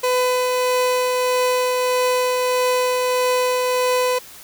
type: tone with tremolo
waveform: 30% pulse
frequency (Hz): 502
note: B4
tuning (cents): +28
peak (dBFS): -13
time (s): 0.03-4.19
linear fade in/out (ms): 10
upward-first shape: triangle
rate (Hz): 1.6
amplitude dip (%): 25
effects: white hiss -41 dBFS RMS until 4.43 s